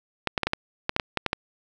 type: clicks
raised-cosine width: 0.3 ms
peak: -7 dBFS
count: 11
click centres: 0.273 / 0.378 / 0.433 / 0.47 / 0.534 / 0.894 / 0.964 / 0.998 / 1.173 / 1.263 / 1.331 s
effects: none